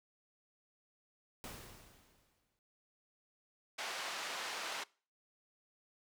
pink noise with exponential decay, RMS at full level -46 dBFS, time 1.44-2.59 s, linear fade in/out 0 ms, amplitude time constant 250 ms
pink band-pass noise, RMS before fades -42 dBFS, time 3.78-4.84 s, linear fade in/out 10 ms, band 770 to 5700 Hz, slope 12 dB/octave
effects noise-tail reverb RT60 0.4 s tail -23 dB re dry

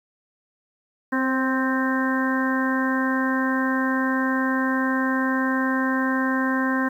harmonic tone with a mistuned harmonic, 261.6 Hz, C4, in tune, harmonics 1 / 2 / 3 / 4 / 5 / 6 / 7, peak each -22 / -31 / -35 / -28 / -38 / -28 / -30 dBFS, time 1.12-6.89 s, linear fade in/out 10 ms, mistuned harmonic 2, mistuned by +21 cents, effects 9-bit

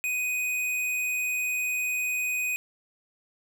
sine tone with hard clipping, 2495 Hz, D#7, 4 cents sharp, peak -27 dBFS, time 0.04-2.56 s, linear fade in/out 0 ms, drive 17 dB, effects none

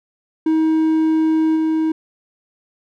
triangle tone with level steps, 317.4 Hz, D#4, 35 cents sharp, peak -11 / -13 dBFS, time 0.46-1.92 s, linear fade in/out 5 ms, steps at 1.55 s, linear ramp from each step 20 ms, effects none

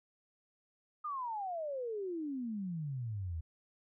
sine exponential sweep, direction down, 1244.5 to 77.2 Hz, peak -36 dBFS, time 1.04-3.41 s, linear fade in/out 10 ms, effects none

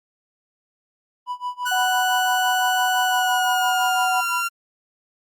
triangle tone with tremolo, 987.8 Hz, B5, in tune, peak -21 dBFS, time 1.26-4.46 s, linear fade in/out 50 ms, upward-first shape sine, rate 5.9 Hz, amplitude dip 95%
30% pulse tone with pitch glide, 1480 to 1380.9 Hz, F#6 to F6, 0 to -20 cents, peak -19 dBFS, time 1.65-4.49 s, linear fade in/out 20 ms, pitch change -120 cents, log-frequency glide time 3.05-4.26 s
sine tone, 745 Hz, F#5, 12 cents sharp, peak -20 dBFS, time 1.71-4.21 s, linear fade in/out 10 ms
effects Opus 32 kbps

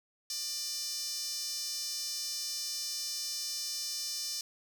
sawtooth tone with high-pass filter, 596 Hz, D5, 25 cents sharp, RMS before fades -37 dBFS, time 0.3-4.41 s, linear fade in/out 2 ms, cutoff 5300 Hz, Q 4.2, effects none

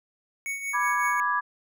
square tone with tremolo, 2225 Hz, C#7, 6 cents sharp, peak -28 dBFS, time 0.46-1.2 s, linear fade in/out 0 ms, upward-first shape triangle, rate 5.4 Hz, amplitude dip 65%
sine chord, G# diminished, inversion first, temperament equal, 987.8 / 1174.7 / 1661.2 Hz, B5 / D6 / G#6, 0 / 0 / 0 cents, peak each -27 dBFS, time 0.73-1.41 s, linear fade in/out 20 ms
effects none

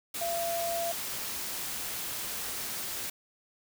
sine tone in noise, 680 Hz, F5, 46 cents flat, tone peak -30 dBFS, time 0.21-0.92 s, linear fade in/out 5 ms, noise white, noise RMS -36 dBFS, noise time 0.14-3.1 s, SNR +3 dB, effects none

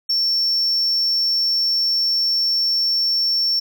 triangle tone, 5440 Hz, F8, 46 cents flat, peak -15 dBFS, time 0.09-3.6 s, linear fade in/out 10 ms, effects none

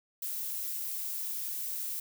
violet noise, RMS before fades -36 dBFS, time 0.22-2 s, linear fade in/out 5 ms, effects none

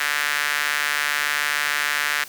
sawtooth tone with high-pass filter, 146.9 Hz, D3, 1 cent sharp, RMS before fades -23 dBFS, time 0-2.24 s, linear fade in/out 5 ms, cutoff 1700 Hz, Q 2.5, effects white hiss -41 dBFS RMS until 2.28 s + high-pass 80 Hz 12 dB/octave

